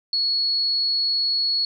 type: tone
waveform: sine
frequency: 4362 Hz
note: C#8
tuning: 29 cents flat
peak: -19 dBFS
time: 0.13-1.65 s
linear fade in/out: 2 ms
effects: none